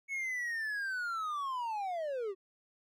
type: linear sweep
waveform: triangle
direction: down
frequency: 2217 to 366.5 Hz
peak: -32 dBFS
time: 0.08-2.35 s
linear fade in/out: 50 ms
effects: none